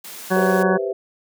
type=high-pass noise; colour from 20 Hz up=white; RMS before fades=-36 dBFS; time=0.04-0.63 s; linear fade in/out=5 ms; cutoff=170 Hz; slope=24 dB/octave
type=harmonic tone; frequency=186.9 Hz; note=F#3; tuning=18 cents sharp; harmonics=1 / 2 / 3 / 4 / 5 / 6 / 8 / 9; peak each=-20 / -21 / -23 / -25 / -30 / -27 / -27 / -27 dBFS; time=0.3-0.78 s; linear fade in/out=20 ms
type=chord; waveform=sine; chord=C major seventh; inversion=second; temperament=equal; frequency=392 / 493.9 / 523.3 / 659.3 Hz; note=G4 / B4 / C5 / E5; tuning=0 / 0 / 0 / 0 cents; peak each=-24 / -27 / -28 / -30 dBFS; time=0.36-0.93 s; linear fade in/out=5 ms
effects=none